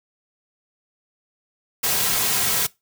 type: noise with comb filter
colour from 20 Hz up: white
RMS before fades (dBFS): -21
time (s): 1.83-2.67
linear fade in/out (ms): 10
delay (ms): 3.4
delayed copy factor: -0.5
effects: noise-tail reverb RT60 0.2 s tail -21 dB re dry